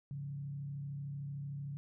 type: tone with frequency modulation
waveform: sine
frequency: 141.1 Hz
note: C#3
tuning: 31 cents sharp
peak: -39 dBFS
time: 0.11-1.77 s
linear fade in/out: 0 ms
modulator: 33.3 Hz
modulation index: 0.43
effects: none